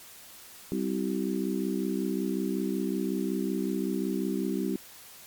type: harmonic tone with a mistuned harmonic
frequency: 65.41 Hz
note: C2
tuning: in tune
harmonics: 3 / 4 / 5 / 6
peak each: -31 / -32 / -33 / -34 dBFS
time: 0.72-4.76 s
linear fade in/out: 0 ms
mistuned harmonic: 6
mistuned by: -43 cents
effects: white hiss -49 dBFS RMS until 5.26 s + MP3 96 kbps